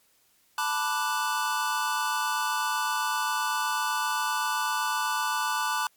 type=chord; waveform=square; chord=B minor seventh; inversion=third; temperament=equal; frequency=880 / 987.8 / 1174.7 / 1480 Hz; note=A5 / B5 / D6 / F#6; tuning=0 / 0 / 0 / 0 cents; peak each=-32 dBFS; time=0.58-5.87 s; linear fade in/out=2 ms; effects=white hiss -65 dBFS RMS until 5.96 s + MP3 96 kbps